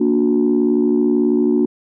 sine chord, Bb augmented, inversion none, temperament just, 233.1 / 291.4 / 364.2 Hz, Bb3 / D4 / F#4, 0 / -13 / -27 cents, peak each -16 dBFS, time 0-1.66 s, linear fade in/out 10 ms, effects tanh soft clip ceiling -6 dBFS

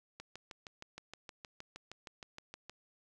click train, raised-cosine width 0.2 ms, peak -29 dBFS, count 17, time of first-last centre 0.2-2.696 s, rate 6.41 Hz, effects none

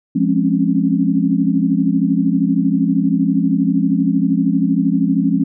sine chord, Db major seventh, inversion first, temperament equal with one note detuned, 174.61 / 207.7 / 264.5 / 277.2 Hz, F3 / Ab3 / C4 / Db4, 0 / 0 / +19 / 0 cents, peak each -18 dBFS, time 0.15-5.44 s, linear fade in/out 10 ms, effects none

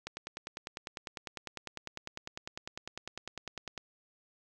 click train, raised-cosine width 0.2 ms, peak -22 dBFS, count 38, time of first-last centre 0.07-3.777 s, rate 9.98 Hz, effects none

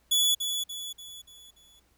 sawtooth tone with echo, 3418 Hz, G#7, 49 cents sharp, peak -18 dBFS, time 0.11-0.35 s, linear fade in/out 10 ms, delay 290 ms, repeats 5, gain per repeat -7 dB, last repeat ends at 1.8 s, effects added 60 Hz sine -68 dBFS peak until 1.97 s + pink hiss -68 dBFS RMS until 1.97 s

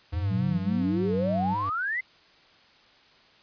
square tone with vibrato, 99.8 Hz, G2, 32 cents sharp, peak -34 dBFS, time 0.12-1.7 s, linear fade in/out 10 ms, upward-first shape sine, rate 3.6 Hz, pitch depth 75 cents each way
sine exponential sweep, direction up, 78.1 to 2093 Hz, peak -26 dBFS, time 0.13-2.01 s, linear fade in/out 10 ms
sine tone with pitch glide, 185 to 187.58 Hz, F#3 to F#3, 0 to +24 cents, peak -26 dBFS, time 0.3-1.55 s, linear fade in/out 20 ms, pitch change +24 cents, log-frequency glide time 0.85-1.32 s
effects white hiss -57 dBFS RMS until 3.42 s + resampled to 11025 Hz

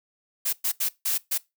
blue noise bursts at uneven times, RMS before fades -25 dBFS, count 5, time 0.45-0.53 / 0.64-0.72 / 0.8-0.89 / 1.05-1.18 / 1.31-1.38 s, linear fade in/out 10 ms, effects noise-tail reverb RT60 0.2 s tail -21 dB re dry

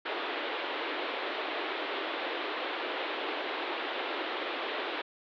pink band-pass noise, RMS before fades -35 dBFS, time 0.05-5.02 s, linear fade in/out 10 ms, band 310 to 3800 Hz, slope 48 dB/octave, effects none

